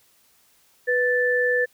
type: tone pair together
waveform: sine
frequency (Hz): 493.9 / 1758.2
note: B4 / A6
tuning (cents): 0 / -2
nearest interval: octave + minor seventh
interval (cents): 2198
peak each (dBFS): -21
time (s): 0.87-1.66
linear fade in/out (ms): 20
effects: white hiss -60 dBFS RMS until 1.73 s